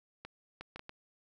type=clicks; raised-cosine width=0.3 ms; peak=-28 dBFS; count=5; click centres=0.25 / 0.61 / 0.76 / 0.794 / 0.894 s; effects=none

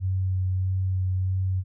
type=tone with vibrato; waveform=sine; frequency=93.5 Hz; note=F#2; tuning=19 cents sharp; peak=-22 dBFS; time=0-1.64 s; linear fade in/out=50 ms; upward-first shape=sine; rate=1.6 Hz; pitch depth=13 cents each way; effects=none

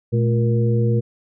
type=harmonic tone with a mistuned harmonic; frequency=117.8 Hz; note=A#2; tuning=19 cents sharp; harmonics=1 / 2 / 3 / 4; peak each=-16 / -24 / -28 / -24 dBFS; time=0.12-1.01 s; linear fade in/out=20 ms; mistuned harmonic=2; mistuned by=-130 cents; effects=none

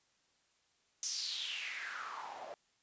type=noise with band-pass filter sweep; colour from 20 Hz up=white; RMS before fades=-42 dBFS; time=1.03-2.54 s; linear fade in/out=0 ms; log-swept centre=6200 to 590 Hz; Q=5.4; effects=white hiss -74 dBFS RMS until 2.82 s + resampled to 16000 Hz

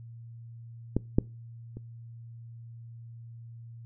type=clicks; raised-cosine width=3 ms; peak=-12 / -8 / -28 dBFS; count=3; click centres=0.966 / 1.185 / 1.77 s; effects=noise-tail reverb RT60 0.3 s tail -23 dB re dry + added 116 Hz sine -43 dBFS peak until 3.85 s

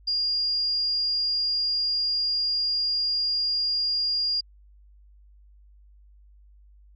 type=tone; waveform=sine; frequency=4825 Hz; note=D8; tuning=46 cents sharp; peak=-22 dBFS; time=0.07-4.41 s; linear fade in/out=10 ms; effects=added 50 Hz sine -50 dBFS peak until 6.95 s + MP3 64 kbps

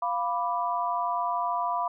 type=chord; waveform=sine; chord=B diminished; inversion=second; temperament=equal; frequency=698.5 / 987.8 / 1174.7 Hz; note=F5 / B5 / D6; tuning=0 / 0 / 0 cents; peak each=-30 / -28 / -32 dBFS; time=0.02-1.88 s; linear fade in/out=5 ms; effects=none

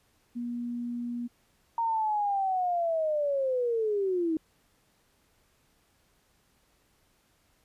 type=tone; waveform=sine; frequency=239.8 Hz; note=A#3; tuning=49 cents sharp; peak=-31 dBFS; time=0.35-1.28 s; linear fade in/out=20 ms
type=linear sweep; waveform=sine; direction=down; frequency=930 to 311.1 Hz; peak=-25 dBFS; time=1.78-4.37 s; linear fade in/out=2 ms
effects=pink hiss -68 dBFS RMS until 7.64 s + resampled to 32000 Hz

